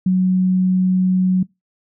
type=tone; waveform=sine; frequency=185 Hz; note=F#3; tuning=in tune; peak=-12 dBFS; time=0.06-1.43 s; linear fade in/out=5 ms; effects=noise-tail reverb RT60 0.2 s tail -23 dB re dry